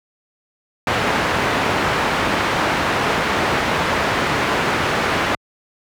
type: low-pass noise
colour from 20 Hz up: white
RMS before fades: -19 dBFS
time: 0.87-5.35 s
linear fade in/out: 2 ms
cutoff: 1700 Hz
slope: 12 dB/octave
effects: high-pass 60 Hz 12 dB/octave